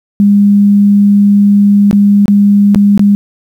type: tone with dropouts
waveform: sine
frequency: 202.7 Hz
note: G#3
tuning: 42 cents flat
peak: -3 dBFS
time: 0.2-3.15 s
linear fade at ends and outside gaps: 0 ms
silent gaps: 1.911-1.929 / 2.257-2.281 / 2.747-2.758 / 2.977-2.994 s
effects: 7-bit